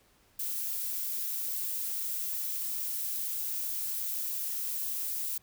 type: noise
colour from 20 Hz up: violet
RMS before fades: -34 dBFS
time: 0.39-5.38 s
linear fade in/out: 5 ms
effects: pink hiss -65 dBFS RMS until 5.42 s